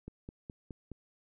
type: click train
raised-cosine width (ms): 3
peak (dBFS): -30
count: 5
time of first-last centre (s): 0.08-0.917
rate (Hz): 4.78
effects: none